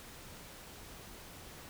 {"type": "silence", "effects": ["pink hiss -51 dBFS RMS until 1.69 s"]}